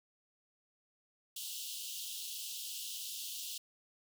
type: high-pass noise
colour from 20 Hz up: pink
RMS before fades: -43 dBFS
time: 1.36-3.58 s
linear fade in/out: 5 ms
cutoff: 2800 Hz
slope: 96 dB/octave
effects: none